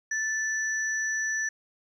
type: tone pair together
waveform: sine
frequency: 1754 / 5906 Hz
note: A6 / F#8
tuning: -6 / -4 cents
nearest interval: octave + major sixth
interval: 2102 cents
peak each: -27 / -33 dBFS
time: 0.11-1.49 s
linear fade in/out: 5 ms
effects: 10-bit